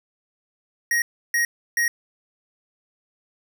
square tone bursts, 1882 Hz, A#6, 16 cents sharp, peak -19 dBFS, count 3, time 0.91-1.88 s, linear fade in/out 2 ms, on 110 ms, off 320 ms, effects none

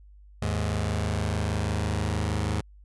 sawtooth tone pair together, 78.8 / 105.1 Hz, D#2 / G#2, +23 / +21 cents, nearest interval perfect fourth, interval 498 cents, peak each -24 dBFS, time 0.42-2.61 s, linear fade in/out 5 ms, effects added 50 Hz sine -48 dBFS peak until 2.84 s + resampled to 24000 Hz

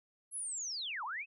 sine linear two-way sweep, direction down then up, 11000 to 816 to 2673 Hz, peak -37 dBFS, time 0.31-1.26 s, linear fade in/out 50 ms, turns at 1.04 s, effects none

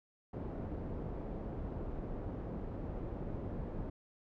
pink low-pass noise, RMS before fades -41 dBFS, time 0.33-3.9 s, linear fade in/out 5 ms, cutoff 540 Hz, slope 12 dB/octave, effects none

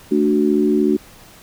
sine chord, D major, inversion second, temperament equal, 220 / 293.7 / 370 Hz, A3 / D4 / F#4, 0 / 0 / 0 cents, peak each -18 / -17 / -17 dBFS, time 0.11-0.97 s, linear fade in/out 10 ms, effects pink hiss -44 dBFS RMS until 1.42 s

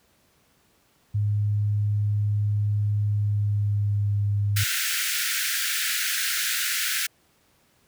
sine tone with pitch glide, 103.83 to 102.05 Hz, G#2 to G#2, 0 to -30 cents, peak -20 dBFS, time 1.14-4.64 s, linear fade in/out 10 ms, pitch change -30 cents, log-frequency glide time 3.05-4.22 s
pink high-pass noise, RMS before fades -26 dBFS, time 4.56-7.07 s, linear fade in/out 10 ms, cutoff 1400 Hz, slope 96 dB/octave
effects pink hiss -63 dBFS RMS until 7.87 s + high-pass 60 Hz 12 dB/octave

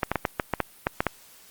clicks, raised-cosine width 0.5 ms, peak -7 dBFS, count 10, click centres 0.032 / 0.116 / 0.157 / 0.252 / 0.398 / 0.537 / 0.603 / 0.869 / 1.005 / 1.067 s, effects white hiss -52 dBFS RMS until 1.5 s + Opus 32 kbps

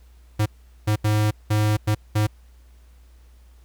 square tone bursts at uneven times, 106.3 Hz, G#2, 41 cents sharp, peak -18 dBFS, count 6, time 0.39-0.46 / 0.87-0.96 / 1.04-1.31 / 1.5-1.77 / 1.87-1.95 / 2.15-2.27 s, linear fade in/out 10 ms, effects added 60 Hz sine -47 dBFS peak until 3.64 s + pink hiss -62 dBFS RMS until 3.64 s

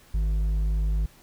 sine tone with hard clipping, 51.91 Hz, G#1, in tune, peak -23 dBFS, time 0.14-1.06 s, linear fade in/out 5 ms, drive 5 dB, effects pink hiss -55 dBFS RMS until 1.22 s

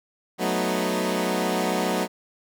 15% pulse chord, B dominant seventh, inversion second, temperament equal, 185 / 220 / 246.9 / 311.1 Hz, F#3 / A3 / B3 / D#4, 0 / 0 / 0 / 0 cents, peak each -20 / -22 / -23 / -24 dBFS, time 0.38-2.08 s, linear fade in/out 50 ms, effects none

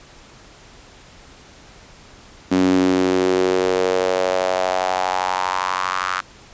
sawtooth tone with high-pass filter sweep, 92.5 Hz, F#2, in tune, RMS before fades -19 dBFS, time 2.51-6.21 s, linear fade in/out 10 ms, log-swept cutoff 250 to 1300 Hz, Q 4, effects pink hiss -45 dBFS RMS until 6.53 s + resampled to 16000 Hz

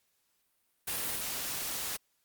white noise with level steps, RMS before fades -34 / -36 dBFS, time 0.87-1.97 s, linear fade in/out 10 ms, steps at 1.16 s, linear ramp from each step 2 ms, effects white hiss -75 dBFS RMS until 2.24 s + Opus 48 kbps

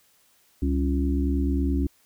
harmonic tone with a mistuned harmonic, 69.3 Hz, C#2, in tune, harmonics 1 / 3 / 4 / 5, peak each -23 / -31 / -26 / -33 dBFS, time 0.62-1.87 s, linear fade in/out 5 ms, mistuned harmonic 3, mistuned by -120 cents, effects white hiss -62 dBFS RMS until 2.05 s

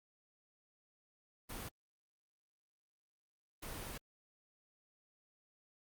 pink noise bursts at uneven times, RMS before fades -45 dBFS, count 2, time 1.49-1.69 / 3.62-3.98 s, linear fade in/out 10 ms, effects Opus 32 kbps

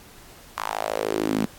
sawtooth tone with high-pass filter sweep, 53.3 Hz, G#1, 46 cents sharp, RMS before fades -26 dBFS, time 0.57-1.46 s, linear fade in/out 10 ms, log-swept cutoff 1100 to 210 Hz, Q 3.6, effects pink hiss -48 dBFS RMS until 1.58 s + AAC 64 kbps

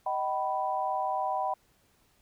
sine chord, Eb augmented, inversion none, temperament equal with one note detuned, 622.3 / 765.6 / 987.8 Hz, Eb5 / G5 / B5, 0 / -41 / 0 cents, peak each -35 / -30 / -32 dBFS, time 0.06-1.54 s, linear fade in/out 5 ms, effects pink hiss -67 dBFS RMS until 2.21 s

